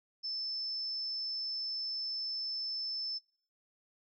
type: tone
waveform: sine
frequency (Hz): 5274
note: E8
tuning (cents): 0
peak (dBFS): -35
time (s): 0.23-3.19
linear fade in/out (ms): 20
effects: noise-tail reverb RT60 0.5 s tail -21 dB re dry